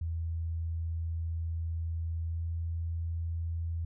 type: tone with pitch glide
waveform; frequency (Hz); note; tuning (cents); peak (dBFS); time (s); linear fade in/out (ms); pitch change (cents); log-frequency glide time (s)
sine; 82.41 to 83.18; E2 to E2; 0 to +16; -31; 0.01-3.85; 5; +16; 2.28-2.42
effects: none